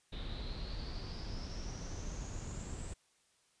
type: noise with low-pass filter sweep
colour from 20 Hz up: brown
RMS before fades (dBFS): -42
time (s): 0.12-2.94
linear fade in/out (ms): 10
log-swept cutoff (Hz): 3700 to 8000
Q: 10
effects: white hiss -72 dBFS RMS until 3.6 s + resampled to 22050 Hz

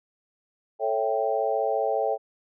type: chord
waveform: sine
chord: A dominant seventh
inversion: none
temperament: equal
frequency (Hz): 440 / 554.4 / 659.3 / 784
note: A4 / C#5 / E5 / G5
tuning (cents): 0 / 0 / 0 / 0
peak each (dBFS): -28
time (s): 0.79-2.18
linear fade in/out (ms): 50
effects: none

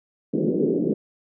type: band-pass noise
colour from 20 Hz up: white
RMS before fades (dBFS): -22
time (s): 0.33-0.94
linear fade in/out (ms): 10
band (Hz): 160 to 450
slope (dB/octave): 48
effects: none

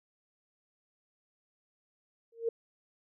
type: tone with exponential growth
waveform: sine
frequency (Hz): 460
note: A#4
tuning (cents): -23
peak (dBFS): -24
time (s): 2.32-2.49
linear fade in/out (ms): 5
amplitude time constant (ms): 36
effects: none

